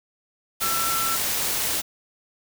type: tone in noise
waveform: sine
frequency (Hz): 1340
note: E6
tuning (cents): +28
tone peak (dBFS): -26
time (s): 0.61-1.17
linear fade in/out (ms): 20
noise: white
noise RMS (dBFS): -25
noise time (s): 0.6-1.82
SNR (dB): -4
effects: none